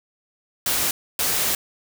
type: noise bursts at uneven times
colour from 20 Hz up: white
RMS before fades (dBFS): -22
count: 2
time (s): 0.66-0.91 / 1.19-1.55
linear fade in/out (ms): 2
effects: none